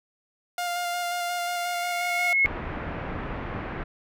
sawtooth tone with vibrato, 703 Hz, F5, 11 cents sharp, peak -23 dBFS, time 0.58-2.33 s, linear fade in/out 2 ms, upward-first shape square, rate 5.6 Hz, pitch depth 12 cents each way
sine tone with exponential growth, 2176 Hz, C#7, 33 cents flat, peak -16 dBFS, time 1.21-2.46 s, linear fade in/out 0 ms, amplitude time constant 270 ms
pink low-pass noise, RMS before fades -33 dBFS, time 2.44-3.84 s, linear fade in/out 10 ms, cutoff 2200 Hz, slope 24 dB/octave
effects none

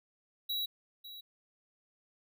square tone with echo, 3892 Hz, B7, 26 cents flat, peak -33 dBFS, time 0.49-0.66 s, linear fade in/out 10 ms, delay 550 ms, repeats 1, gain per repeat -13 dB, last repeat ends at 1.21 s, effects none

